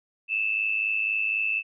sine tone with amplitude modulation, 2633 Hz, E7, 3 cents flat, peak -20 dBFS, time 0.28-1.63 s, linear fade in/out 50 ms, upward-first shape sine, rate 104 Hz, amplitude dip 70%, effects none

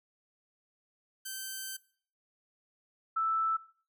5% pulse / sine tone pair in turn, 1549 / 1319.8 Hz, G6 / E6, -21 / +2 cents, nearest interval minor third, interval 277 cents, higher first, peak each -27 dBFS, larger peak neither, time 1.25-1.77 / 3.16-3.57 s, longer first, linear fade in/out 10 ms, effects noise-tail reverb RT60 0.5 s tail -20 dB re dry

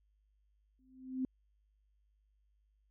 sine tone with exponential growth, 259.3 Hz, C4, 15 cents flat, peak -30 dBFS, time 0.79-1.25 s, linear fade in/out 2 ms, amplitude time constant 99 ms, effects added 51 Hz sine -70 dBFS peak until 2.9 s

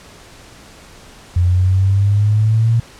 sine exponential sweep, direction up, 87.31 to 116.54 Hz, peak -10 dBFS, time 1.36-2.8 s, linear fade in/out 5 ms, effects pink hiss -41 dBFS RMS until 2.99 s + low-pass 9000 Hz 12 dB/octave

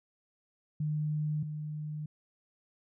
sine tone pair in turn, 151.7 / 151.7 Hz, D#3 / D#3, -44 / -44 cents, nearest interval unison, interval 0 cents, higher neither, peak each -29 / -35 dBFS, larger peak first, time 0.8-1.43 / 1.43-2.06 s, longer neither, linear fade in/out 5 ms, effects none

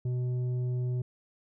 triangle tone with tanh clipping, 124.7 Hz, B2, 17 cents sharp, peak -29 dBFS, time 0.05-1.02 s, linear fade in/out 5 ms, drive 11 dB, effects none

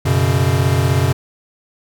square chord, F# suspended fourth, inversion none, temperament equal with one note detuned, 92.5 / 123.47 / 139.64 Hz, F#2 / B2 / C#3, 0 / 0 / +13 cents, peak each -18 dBFS, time 0.05-1.13 s, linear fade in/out 10 ms, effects none

